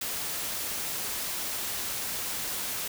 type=noise; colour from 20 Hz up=white; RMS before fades=-33 dBFS; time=0.01-2.88 s; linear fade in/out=5 ms; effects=none